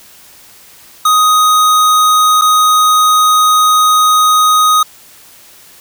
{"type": "tone with dropouts", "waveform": "square", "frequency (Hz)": 1250, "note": "D#6", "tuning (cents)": 8, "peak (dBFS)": -7, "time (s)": [1.05, 4.83], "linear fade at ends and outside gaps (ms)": 5, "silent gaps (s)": [2.413, 2.418], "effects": ["white hiss -40 dBFS RMS until 5.8 s"]}